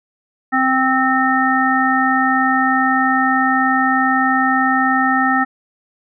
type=harmonic tone; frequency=261.6 Hz; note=C4; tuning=in tune; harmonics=1 / 3 / 5 / 7; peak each=-18 / -18 / -18 / -18 dBFS; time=0.52-5.45 s; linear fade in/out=20 ms; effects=none